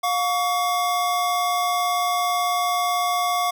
square tone pair together, 711 / 1129.5 Hz, F5 / C#6, +31 / +32 cents, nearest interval minor sixth, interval 801 cents, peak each -23 / -24 dBFS, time 0.03-3.51 s, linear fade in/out 10 ms, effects none

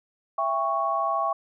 sine chord, C# diminished, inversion first, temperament just, 665.2 / 798.3 / 1108.7 Hz, E5 / G5 / C#6, +16 / +31 / 0 cents, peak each -28 / -29 / -25 dBFS, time 0.38-1.33 s, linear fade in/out 5 ms, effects none

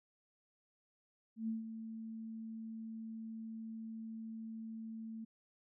sine tone with ADSR envelope, 223.3 Hz, A3, 26 cents sharp, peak -34 dBFS, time 1.36-5.25 s, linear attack 120 ms, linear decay 150 ms, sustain -9 dB, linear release 11 ms, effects none

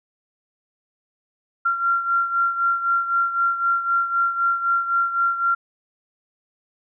sine beating tone pair, 1375 / 1378.9 Hz, F6 / F6, -27 / -22 cents, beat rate 3.9 Hz, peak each -19 / -25 dBFS, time 1.65-5.55 s, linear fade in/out 10 ms, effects none

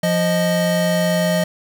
square tone pair together, 174.61 / 622.2 Hz, F3 / D#5, 0 / 0 cents, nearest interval octave + minor seventh, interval 2200 cents, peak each -19 dBFS, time 0.03-1.44 s, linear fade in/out 5 ms, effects none

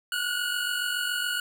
25% pulse tone pair together, 1432.9 / 1480 Hz, F6 / F#6, +44 / 0 cents, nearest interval minor second, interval 56 cents, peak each -26 dBFS, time 0.12-1.4 s, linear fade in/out 2 ms, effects none

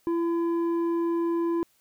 square tone with low-pass filter, 337.5 Hz, E4, 41 cents sharp, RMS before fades -26 dBFS, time 0.07-1.63 s, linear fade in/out 0 ms, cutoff 740 Hz, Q 1.9, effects white hiss -66 dBFS RMS until 1.8 s

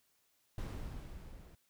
brown noise with level ramp, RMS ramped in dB -39 to -55 dBFS, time 0.58-1.55 s, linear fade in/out 2 ms, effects white hiss -75 dBFS RMS until 1.69 s

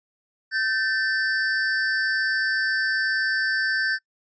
square tone pair together, 1547.2 / 1766 Hz, G6 / A6, -23 / +6 cents, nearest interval major second, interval 229 cents, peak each -24 / -26 dBFS, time 0.51-3.99 s, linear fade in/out 50 ms, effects noise-tail reverb RT60 0.1 s tail -24 dB re dry + resampled to 16000 Hz

